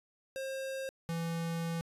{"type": "tone pair in turn", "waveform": "square", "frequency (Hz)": [534, 166.65], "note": ["C5", "E3"], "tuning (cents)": [35, 19], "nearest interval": "octave + minor sixth", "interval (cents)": 2016, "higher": "first", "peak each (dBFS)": [-37, -34], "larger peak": "second", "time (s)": [[0.36, 0.89], [1.09, 1.81]], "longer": "second", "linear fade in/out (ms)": 0, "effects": ["resampled to 32000 Hz"]}